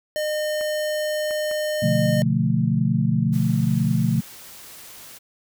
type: tone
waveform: square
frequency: 609 Hz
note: D#5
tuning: 37 cents flat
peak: -23 dBFS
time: 0.16-2.22 s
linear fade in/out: 0 ms
type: clicks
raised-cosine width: 0.5 ms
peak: -23 dBFS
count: 3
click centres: 0.611 / 1.309 / 1.513 s
type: chord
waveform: sine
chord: B half-diminished seventh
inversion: none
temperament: equal with one note detuned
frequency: 123.47 / 145.48 / 174.61 / 220 Hz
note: B2 / D3 / F3 / A3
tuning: 0 / -16 / 0 / 0 cents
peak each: -23 dBFS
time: 1.82-4.21 s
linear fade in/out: 10 ms
type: noise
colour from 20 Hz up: white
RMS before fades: -42 dBFS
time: 3.32-5.19 s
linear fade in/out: 20 ms
effects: none